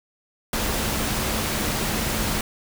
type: tone in noise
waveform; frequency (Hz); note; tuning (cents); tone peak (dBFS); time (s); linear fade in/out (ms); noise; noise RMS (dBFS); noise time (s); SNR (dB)
sine; 217.2; A3; -22; -33; 0.53-2.41; 2; pink; -25; 0.53-2.41; -11
effects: none